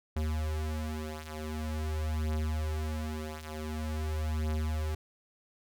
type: beating tone pair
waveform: square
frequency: 77.1 / 77.56 Hz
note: D#2 / D#2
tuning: -15 / -5 cents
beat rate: 0.46 Hz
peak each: -37 / -34 dBFS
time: 0.16-4.95 s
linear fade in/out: 5 ms
effects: none